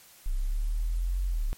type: linear two-way sweep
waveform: sine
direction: up then down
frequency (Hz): 31.32 to 46.25 to 31.32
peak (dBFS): -25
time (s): 0.26-1.53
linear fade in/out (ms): 0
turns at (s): 1.24
effects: white hiss -54 dBFS RMS until 1.57 s + MP3 64 kbps